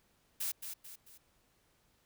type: noise with echo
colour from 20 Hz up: blue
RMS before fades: -36 dBFS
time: 0.4-0.52 s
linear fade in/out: 10 ms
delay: 220 ms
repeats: 3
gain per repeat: -7 dB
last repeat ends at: 1.18 s
effects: pink hiss -72 dBFS RMS until 2.05 s